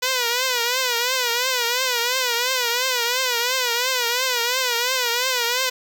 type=tone with vibrato; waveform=5% pulse; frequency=493.9 Hz; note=B4; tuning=in tune; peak=-8 dBFS; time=0.02-5.7 s; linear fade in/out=10 ms; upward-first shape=triangle; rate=2.9 Hz; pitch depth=120 cents each way; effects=none